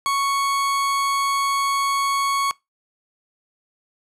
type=tone; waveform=40% pulse; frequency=1108.7 Hz; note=C#6; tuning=in tune; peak=-18 dBFS; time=0.06-2.51 s; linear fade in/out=0 ms; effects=noise-tail reverb RT60 0.2 s tail -23 dB re dry + low-pass 12000 Hz 12 dB/octave